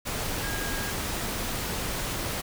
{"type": "tone in noise", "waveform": "sine", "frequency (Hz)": 1631, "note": "G#6", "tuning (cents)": -32, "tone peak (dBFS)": -36, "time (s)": [0.42, 0.92], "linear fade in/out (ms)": 20, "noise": "pink", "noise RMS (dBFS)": -31, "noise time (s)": [0.05, 2.42], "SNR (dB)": -8, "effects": []}